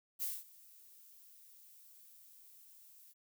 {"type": "noise with ADSR envelope", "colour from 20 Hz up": "violet", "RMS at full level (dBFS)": -37, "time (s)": [0.19, 3.14], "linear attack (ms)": 35, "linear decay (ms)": 210, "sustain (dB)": -23, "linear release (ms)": 28, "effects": []}